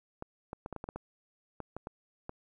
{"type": "clicks", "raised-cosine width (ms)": 1, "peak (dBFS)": -25, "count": 12, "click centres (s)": [0.224, 0.531, 0.661, 0.727, 0.763, 0.841, 0.889, 0.96, 1.603, 1.766, 1.871, 2.294], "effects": ["11-bit"]}